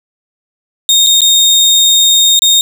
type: tone with dropouts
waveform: 30% pulse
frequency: 3692 Hz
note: A#7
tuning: 17 cents flat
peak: -3 dBFS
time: 0.89-2.61 s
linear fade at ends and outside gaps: 1 ms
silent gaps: 1.065-1.069 / 1.207-1.217 / 2.392-2.42 s
effects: none